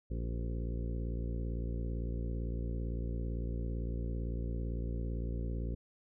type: harmonic tone with a mistuned harmonic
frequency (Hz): 57.8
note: A#1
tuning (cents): -14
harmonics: 1 / 2 / 3 / 4 / 5 / 6 / 7 / 8 / 9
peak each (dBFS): -35 / -41 / -45 / -47 / -49 / -51 / -52 / -53 / -54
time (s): 0.1-5.75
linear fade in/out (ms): 10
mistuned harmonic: 6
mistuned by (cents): +51
effects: none